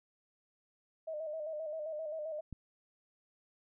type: tone with vibrato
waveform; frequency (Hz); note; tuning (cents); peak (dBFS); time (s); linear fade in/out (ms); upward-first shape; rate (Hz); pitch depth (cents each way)
sine; 622.3; D#5; 0; -37; 1.07-2.41; 10; square; 7.6; 54
type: click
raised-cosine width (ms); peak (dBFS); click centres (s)
5; -31; 2.527
effects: none